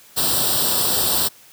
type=noise with comb filter; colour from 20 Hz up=white; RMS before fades=-19 dBFS; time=0.16-1.29 s; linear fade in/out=20 ms; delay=0.23 ms; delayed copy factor=+0.8; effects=white hiss -48 dBFS RMS until 1.52 s + high-pass 60 Hz 12 dB/octave